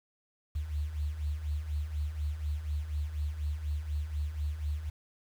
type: beating tone pair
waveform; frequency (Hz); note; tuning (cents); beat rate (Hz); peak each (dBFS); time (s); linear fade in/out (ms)
sine; 71.6 / 75.7; D2 / D#2; -43 / -47; 4.1; -38 / -32; 0.55-4.9; 10
effects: 9-bit